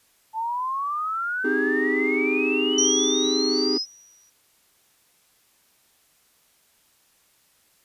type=exponential sweep; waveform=sine; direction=up; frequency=873 to 5220 Hz; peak=-24 dBFS; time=0.33-3.86 s; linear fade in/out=50 ms
type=chord; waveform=triangle; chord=Ab major seventh; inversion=first; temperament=just; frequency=259.6 / 311.5 / 389.3 / 415.3 Hz; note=C4 / Eb4 / G4 / Ab4; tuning=-13 / +2 / -12 / 0 cents; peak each=-25 dBFS; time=1.44-3.78 s; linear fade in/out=10 ms
type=tone with exponential decay; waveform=sine; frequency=5800 Hz; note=F#8; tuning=35 cents flat; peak=-17 dBFS; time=2.78-4.3 s; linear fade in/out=5 ms; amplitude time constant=330 ms
effects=white hiss -62 dBFS RMS until 7.84 s + resampled to 32000 Hz